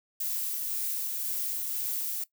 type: noise with tremolo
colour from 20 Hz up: violet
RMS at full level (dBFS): -31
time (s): 0.2-2.24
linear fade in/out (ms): 5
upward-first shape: triangle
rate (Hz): 1.9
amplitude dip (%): 25
effects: noise-tail reverb RT60 0.1 s tail -18 dB re dry